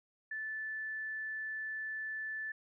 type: tone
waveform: sine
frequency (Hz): 1750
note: A6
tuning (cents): -10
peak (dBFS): -37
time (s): 0.31-2.52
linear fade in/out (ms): 5
effects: none